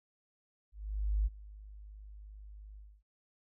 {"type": "tone with ADSR envelope", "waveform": "sine", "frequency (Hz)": 51.4, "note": "G#1", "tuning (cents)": -17, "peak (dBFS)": -26, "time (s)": [0.72, 3.03], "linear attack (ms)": 540, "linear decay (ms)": 28, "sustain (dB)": -21, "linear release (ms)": 260, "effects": []}